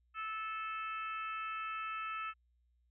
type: harmonic tone with a mistuned harmonic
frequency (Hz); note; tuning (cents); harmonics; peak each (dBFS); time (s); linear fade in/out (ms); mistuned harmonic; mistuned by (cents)
437; A4; -12; 3 / 4 / 5 / 6 / 7; -39 / -49 / -52 / -45 / -56; 0.14-2.34; 50; 7; +17
effects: added 60 Hz sine -70 dBFS peak until 2.9 s